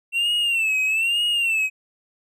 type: tone with vibrato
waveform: triangle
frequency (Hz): 2700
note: E7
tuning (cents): +41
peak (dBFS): -17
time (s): 0.12-1.7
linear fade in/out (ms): 50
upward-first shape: sine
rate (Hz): 1.1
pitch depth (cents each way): 110
effects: none